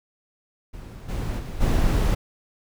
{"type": "noise with level steps", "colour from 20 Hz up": "brown", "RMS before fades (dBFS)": [-38, -27, -32, -20], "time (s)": [0.73, 2.15], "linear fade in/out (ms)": 10, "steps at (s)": [1.08, 1.38, 1.6], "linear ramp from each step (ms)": 20, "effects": []}